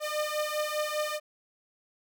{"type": "beating tone pair", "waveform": "sawtooth", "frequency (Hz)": [602, 607], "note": ["D5", "D#5"], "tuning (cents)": [43, -43], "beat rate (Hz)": 5, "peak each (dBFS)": -28, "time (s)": [0, 1.2], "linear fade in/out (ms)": 50, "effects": []}